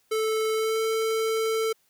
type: tone with pitch glide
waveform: square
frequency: 438.4 to 444.3 Hz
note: A4 to A4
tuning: -6 to +17 cents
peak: -24 dBFS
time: 0.11-1.73 s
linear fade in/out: 10 ms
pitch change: +23 cents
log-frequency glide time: 0.54-0.8 s
effects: white hiss -67 dBFS RMS until 1.89 s